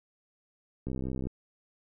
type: click train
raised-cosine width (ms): 3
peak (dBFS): -22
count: 27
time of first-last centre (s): 0.87-1.27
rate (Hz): 65
effects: none